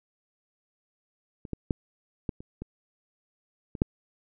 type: clicks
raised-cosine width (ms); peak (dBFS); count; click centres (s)
3; -27 / -18 / -12 / -16 / -29 / -23 / -24 / -8; 8; 1.452 / 1.533 / 1.708 / 2.292 / 2.405 / 2.62 / 3.752 / 3.819
effects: none